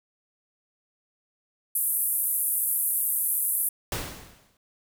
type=band-pass noise; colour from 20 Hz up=pink; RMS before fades=-26 dBFS; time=1.75-3.69 s; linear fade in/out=5 ms; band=10000 to 14000 Hz; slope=48 dB/octave
type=noise with exponential decay; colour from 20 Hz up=pink; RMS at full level=-28 dBFS; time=3.92-4.57 s; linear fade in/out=2 ms; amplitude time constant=140 ms
effects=none